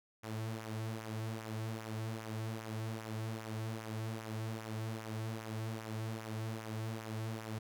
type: tone with flanger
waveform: sawtooth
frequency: 110.7 Hz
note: A2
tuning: 11 cents sharp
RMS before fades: -41 dBFS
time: 0.23-7.59 s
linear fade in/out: 10 ms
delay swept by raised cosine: 0.22 to 4.22 ms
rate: 2.5 Hz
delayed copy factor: -0.6
effects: none